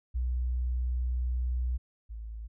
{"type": "tone pair in turn", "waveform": "sine", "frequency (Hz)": [61.74, 55], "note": ["B1", "A1"], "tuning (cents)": [0, 0], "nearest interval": "major second", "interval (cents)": 200, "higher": "first", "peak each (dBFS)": [-27, -37], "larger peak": "first", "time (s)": [[0.14, 1.78], [2.09, 2.48]], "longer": "first", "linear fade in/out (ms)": 20, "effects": []}